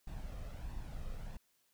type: noise with flanger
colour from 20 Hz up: brown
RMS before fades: -43 dBFS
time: 0.07-1.37 s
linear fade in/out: 5 ms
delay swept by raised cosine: 1.1 to 1.62 ms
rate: 1.5 Hz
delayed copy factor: +0.5
effects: white hiss -75 dBFS RMS until 1.73 s